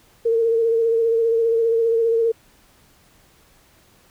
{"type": "tone with vibrato", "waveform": "sine", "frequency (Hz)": 457.2, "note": "A#4", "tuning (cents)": -34, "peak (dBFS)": -15, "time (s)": [0.25, 2.32], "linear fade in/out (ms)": 10, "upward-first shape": "sine", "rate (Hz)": 15, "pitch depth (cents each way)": 30, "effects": ["pink hiss -55 dBFS RMS until 4.1 s"]}